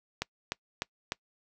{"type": "click train", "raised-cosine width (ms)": 0.2, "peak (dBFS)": -13, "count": 4, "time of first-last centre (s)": [0.22, 1.121], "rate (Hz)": 3.33, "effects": ["noise-tail reverb RT60 0.1 s tail -25 dB re dry"]}